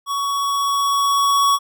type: tone with level ramp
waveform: square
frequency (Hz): 1121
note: C#6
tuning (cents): +19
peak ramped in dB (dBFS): -21 to -13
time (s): 0.06-1.59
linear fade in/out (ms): 50
effects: none